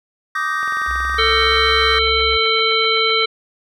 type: chord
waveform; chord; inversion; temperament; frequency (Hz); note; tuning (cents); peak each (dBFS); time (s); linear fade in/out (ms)
triangle; Eb major seventh; third; just; 1166.7 / 1244.5 / 1555.6 / 1866.8; D6 / Eb6 / G6 / Bb6; -12 / 0 / -14 / +2; -22; 0.35-1.99; 5
type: click train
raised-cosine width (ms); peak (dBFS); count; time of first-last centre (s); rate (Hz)
0.5; -20; 20; 0.63-1.518; 21.4
type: tone with pitch glide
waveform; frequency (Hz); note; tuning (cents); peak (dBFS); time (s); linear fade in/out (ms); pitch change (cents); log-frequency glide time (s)
sine; 64 to 68.2; C2 to C#2; -38 to -28; -25; 0.87-2.38; 20; +110; 0.99-1.66
type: harmonic tone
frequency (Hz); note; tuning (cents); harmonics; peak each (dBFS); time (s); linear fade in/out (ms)
446.1; A4; +24; 1 / 3 / 5 / 7 / 9; -20 / -20 / -20 / -20 / -20; 1.18-3.26; 10
effects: none